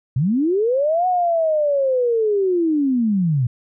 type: linear two-way sweep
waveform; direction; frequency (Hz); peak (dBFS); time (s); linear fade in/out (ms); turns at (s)
sine; up then down; 115.3 to 740 to 115.3; -15; 0.16-3.47; 5; 1.07
effects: none